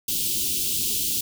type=band-stop noise; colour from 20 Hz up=white; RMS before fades=-25 dBFS; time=0.08-1.21 s; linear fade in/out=5 ms; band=400 to 2800 Hz; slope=48 dB/octave; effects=none